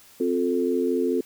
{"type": "chord", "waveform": "sine", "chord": "F major", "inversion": "second", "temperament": "equal with one note detuned", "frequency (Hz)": [261.6, 355.1, 440], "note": ["C4", "F4", "A4"], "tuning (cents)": [0, 29, 0], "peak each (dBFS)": -25, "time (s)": [0.2, 1.21], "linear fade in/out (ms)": 5, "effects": ["white hiss -52 dBFS RMS until 1.25 s"]}